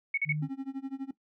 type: tone bursts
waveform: sine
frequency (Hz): 2217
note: C#7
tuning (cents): 0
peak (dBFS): -25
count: 3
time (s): 0.14-0.326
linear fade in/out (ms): 5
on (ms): 36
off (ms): 39
type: tone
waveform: sine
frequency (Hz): 151.7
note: D#3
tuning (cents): -44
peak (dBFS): -29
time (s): 0.25-0.49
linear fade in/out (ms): 50
type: tone with tremolo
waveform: triangle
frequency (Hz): 270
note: C#4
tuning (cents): -45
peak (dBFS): -29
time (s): 0.42-1.11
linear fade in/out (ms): 5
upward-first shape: sine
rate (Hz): 12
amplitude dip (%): 95
effects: noise-tail reverb RT60 0.1 s tail -17 dB re dry